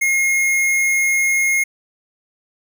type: tone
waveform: square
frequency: 2149 Hz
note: C7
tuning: 46 cents sharp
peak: -15 dBFS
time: 0.01-1.64 s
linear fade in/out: 10 ms
effects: none